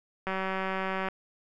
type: click train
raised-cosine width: 0.5 ms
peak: -17 dBFS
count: 156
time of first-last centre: 0.27-1.086 s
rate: 190 Hz
effects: none